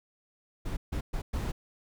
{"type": "noise bursts at uneven times", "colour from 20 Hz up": "brown", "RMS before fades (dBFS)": -32, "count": 4, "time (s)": [[0.65, 0.77], [0.92, 1.01], [1.13, 1.22], [1.33, 1.52]], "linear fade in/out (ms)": 10, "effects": []}